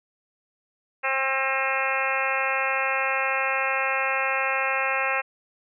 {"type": "harmonic tone with a mistuned harmonic", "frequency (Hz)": 267, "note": "C4", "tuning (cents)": 35, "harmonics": [2, 3, 4, 5, 6, 7, 8, 9, 10], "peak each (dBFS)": [-31, -31, -31, -31, -31, -31, -31, -31, -31], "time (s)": [1.03, 5.22], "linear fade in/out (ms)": 20, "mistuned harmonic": 9, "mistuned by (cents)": 22, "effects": []}